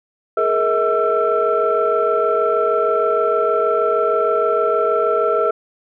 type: tone cluster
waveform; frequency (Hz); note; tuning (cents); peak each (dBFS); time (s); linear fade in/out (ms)
sine; 421.2 / 467.6 / 642 / 1338; G#4 / A#4 / E5 / E6; +24 / +5 / -46 / +25; -19; 0.37-5.51; 5
effects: tanh soft clip ceiling -6 dBFS